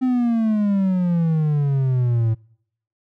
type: exponential sweep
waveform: triangle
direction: down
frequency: 260 to 110 Hz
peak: -14 dBFS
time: 0.01-2.35 s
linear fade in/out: 20 ms
effects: noise-tail reverb RT60 0.7 s tail -26 dB re dry